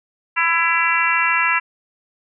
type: harmonic tone with a mistuned harmonic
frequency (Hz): 333.6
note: E4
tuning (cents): +21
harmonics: 3 / 4 / 5 / 6 / 7 / 8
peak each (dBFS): -22 / -22 / -22 / -22 / -22 / -22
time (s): 0.36-1.6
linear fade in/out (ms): 20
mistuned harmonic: 8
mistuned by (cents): +37
effects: none